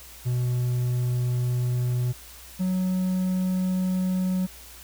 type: tone pair in turn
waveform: triangle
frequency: 123.47 / 185 Hz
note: B2 / F#3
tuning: 0 / 0 cents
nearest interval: perfect fifth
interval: 700 cents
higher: second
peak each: -20 dBFS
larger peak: neither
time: 0.25-2.13 / 2.59-4.47 s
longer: neither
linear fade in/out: 20 ms
effects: added 60 Hz sine -49 dBFS peak until 4.83 s + white hiss -46 dBFS RMS until 4.83 s